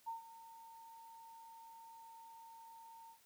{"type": "tone with ADSR envelope", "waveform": "sine", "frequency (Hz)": 912, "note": "A#5", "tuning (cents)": -38, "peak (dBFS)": -39, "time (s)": [0.06, 3.19], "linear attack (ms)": 22, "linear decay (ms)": 130, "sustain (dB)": -15, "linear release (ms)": 99, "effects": ["white hiss -69 dBFS RMS until 3.25 s"]}